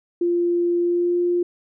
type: tone with pitch glide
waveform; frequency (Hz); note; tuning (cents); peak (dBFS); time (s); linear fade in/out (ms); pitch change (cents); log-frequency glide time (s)
sine; 347.1 to 351.1; F4 to F4; -11 to +9; -17; 0.21-1.43; 5; +20; 0.78-1.18
effects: none